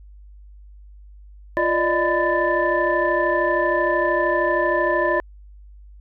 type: tone cluster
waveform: sine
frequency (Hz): 348.1 / 586 / 619 / 1007 / 1763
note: F4 / D5 / D#5 / B5 / A6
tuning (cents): -6 / -4 / -9 / +33 / +3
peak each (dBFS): -23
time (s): 1.57-5.2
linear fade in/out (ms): 0
effects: tanh soft clip ceiling -7 dBFS + added 50 Hz sine -41 dBFS peak until 6 s